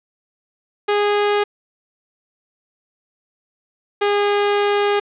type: tone pair in turn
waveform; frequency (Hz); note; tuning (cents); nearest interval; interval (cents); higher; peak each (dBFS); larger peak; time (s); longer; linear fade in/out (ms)
sawtooth; 412.1 / 408.8; G#4 / G#4; -13 / -27; unison; 14; first; -11; neither; 0.88-1.44 / 4.01-5; second; 10
effects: resampled to 8000 Hz + 7-bit